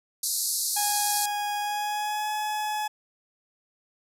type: band-pass noise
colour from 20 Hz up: white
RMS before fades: -28 dBFS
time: 0.23-1.26 s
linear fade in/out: 5 ms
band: 4000 to 13000 Hz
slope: 96 dB/octave
type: tone with pitch glide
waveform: 40% pulse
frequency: 826 to 848.7 Hz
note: G#5 to G#5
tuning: -10 to +37 cents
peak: -26 dBFS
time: 0.76-2.88 s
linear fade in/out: 10 ms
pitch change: +47 cents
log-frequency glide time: 1.58-2.3 s
effects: none